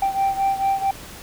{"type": "beating tone pair", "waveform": "sine", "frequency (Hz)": [781, 785.5], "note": ["G5", "G5"], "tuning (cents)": [-7, 3], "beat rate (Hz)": 4.5, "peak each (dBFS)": [-18, -21], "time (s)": [0.02, 0.91], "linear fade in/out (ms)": 5, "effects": ["tanh soft clip ceiling -15 dBFS", "pink hiss -39 dBFS RMS until 1.22 s"]}